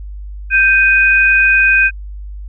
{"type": "tone pair together", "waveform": "sine", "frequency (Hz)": [1568, 2489], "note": ["G6", "D#7"], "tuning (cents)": [0, 0], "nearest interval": "minor sixth", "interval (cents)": 800, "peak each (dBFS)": -10, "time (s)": [0.5, 1.91], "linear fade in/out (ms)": 50, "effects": ["added 50 Hz sine -25 dBFS peak until 2.48 s"]}